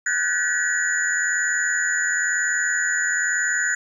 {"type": "tone cluster", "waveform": "sine", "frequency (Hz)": [1475, 1556, 1718, 1914, 6930], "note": ["F#6", "G6", "A6", "A#6", "A8"], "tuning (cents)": [-6, -13, -42, 45, -27], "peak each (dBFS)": -26, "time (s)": [0.06, 3.75], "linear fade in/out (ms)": 5, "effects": ["9-bit"]}